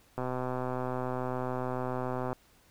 click train, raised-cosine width 1 ms, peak -20 dBFS, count 274, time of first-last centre 0.18-2.33 s, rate 127 Hz, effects pink hiss -63 dBFS RMS until 2.7 s

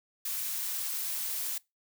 blue noise with high-pass filter sweep, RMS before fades -34 dBFS, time 0.25-1.58 s, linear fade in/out 5 ms, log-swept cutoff 1000 to 320 Hz, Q 0.86, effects noise-tail reverb RT60 0.2 s tail -22 dB re dry

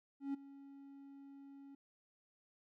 triangle tone with ADSR envelope, 277.2 Hz, C#4, in tune, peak -33 dBFS, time 0.2-1.75 s, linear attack 140 ms, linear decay 11 ms, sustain -18 dB, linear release 4 ms, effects none

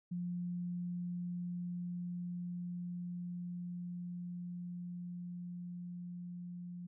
sine tone with level ramp, 176.3 Hz, F3, 17 cents sharp, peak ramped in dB -36 to -43 dBFS, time 0.11-6.87 s, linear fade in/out 10 ms, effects none

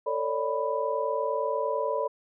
sine tone cluster, 445.3 / 554 / 594 / 990 Hz, A4 / C#5 / D5 / B5, +21 / -1 / +20 / +4 cents, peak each -31 dBFS, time 0.06-2.08 s, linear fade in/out 10 ms, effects none

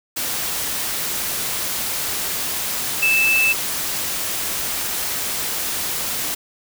sine tone in noise, 2633 Hz, E7, 3 cents flat, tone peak -14 dBFS, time 3.02-3.53 s, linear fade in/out 10 ms, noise white, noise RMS -24 dBFS, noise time 0.16-6.35 s, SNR +7 dB, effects none

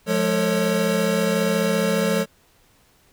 square tone cluster, 176.9 / 211.5 / 447.4 / 552 Hz, F3 / G#3 / A4 / C#5, +23 / +32 / +29 / -7 cents, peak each -25 dBFS, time 0.06-2.26 s, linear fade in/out 50 ms, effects pink hiss -58 dBFS RMS until 3.12 s

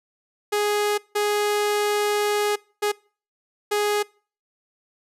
sawtooth tone bursts at uneven times, 415.3 Hz, G#4, in tune, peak -16 dBFS, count 4, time 0.52-0.98 / 1.15-2.56 / 2.82-2.92 / 3.71-4.03 s, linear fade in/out 10 ms, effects noise-tail reverb RT60 0.4 s tail -24 dB re dry + resampled to 32000 Hz

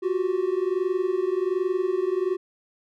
triangle tone pair together, 359.6 / 380.9 Hz, F#4 / G4, -49 / -50 cents, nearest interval minor second, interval 99 cents, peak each -23 dBFS, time 0.02-2.37 s, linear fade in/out 20 ms, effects none

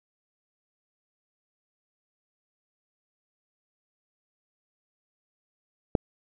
click, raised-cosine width 2 ms, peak -7 dBFS, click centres 5.952 s, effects none

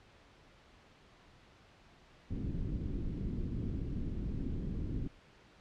pink low-pass noise, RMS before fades -37 dBFS, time 2.3-5.08 s, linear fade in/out 10 ms, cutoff 310 Hz, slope 24 dB/octave, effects pink hiss -61 dBFS RMS until 5.6 s + low-pass 4000 Hz 12 dB/octave

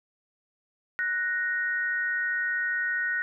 sine tone pair together, 1480 / 1867.6 Hz, F#6 / A#6, 0 / +3 cents, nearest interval major third, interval 403 cents, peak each -28 dBFS, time 0.99-3.22 s, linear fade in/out 0 ms, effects none

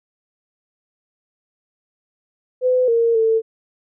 sine tone with pitch steps, 506 / 462.8 / 447 Hz, B4 / A#4 / A4, +42 / -13 / +27 cents, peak -13 dBFS, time 2.61-3.42 s, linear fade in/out 50 ms, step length 270 ms, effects none

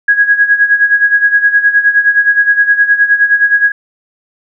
sine tone with tremolo, 1655 Hz, G#6, 6 cents flat, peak -3 dBFS, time 0.08-3.72 s, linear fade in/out 5 ms, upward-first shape sine, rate 9.6 Hz, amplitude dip 75%, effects none

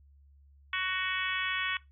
harmonic tone, 372.5 Hz, F#4, 12 cents sharp, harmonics 3 / 4 / 5 / 6 / 7 / 8 / 9, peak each -37 / -36 / -36 / -36 / -38 / -41 / -40 dBFS, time 0.73-1.77 s, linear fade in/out 2 ms, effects noise-tail reverb RT60 0.2 s tail -18 dB re dry + added 70 Hz sine -56 dBFS peak until 1.91 s

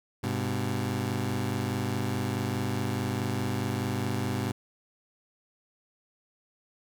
20% pulse tone pair together, 101.43 / 126.2 Hz, G#2 / B2, -40 / +38 cents, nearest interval major third, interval 378 cents, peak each -26 dBFS, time 0.23-4.52 s, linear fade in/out 10 ms, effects none

